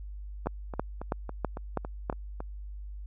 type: two click trains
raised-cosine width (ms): 1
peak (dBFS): -23 / -14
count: 8 / 6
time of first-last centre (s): 0.46-2.404 / 0.47-2.099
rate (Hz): 3.6 / 3.07
effects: added 50 Hz sine -38 dBFS peak until 3.06 s